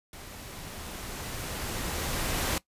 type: noise with level ramp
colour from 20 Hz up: pink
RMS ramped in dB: -45 to -28 dBFS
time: 0.13-2.58 s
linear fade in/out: 2 ms
effects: noise-tail reverb RT60 0.1 s tail -19 dB re dry + resampled to 32000 Hz